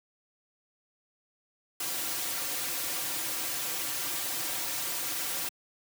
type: noise with comb filter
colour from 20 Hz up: white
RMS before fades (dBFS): -33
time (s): 1.8-5.49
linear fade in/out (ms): 5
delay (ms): 4.7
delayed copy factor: -0.85
effects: high-pass 150 Hz 12 dB/octave